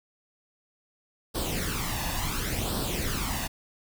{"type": "noise with flanger", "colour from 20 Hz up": "pink", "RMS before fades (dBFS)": -30, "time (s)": [1.34, 3.48], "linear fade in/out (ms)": 20, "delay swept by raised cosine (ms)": [0.22, 1.13], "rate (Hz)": 0.7, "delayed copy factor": 0.65, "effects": []}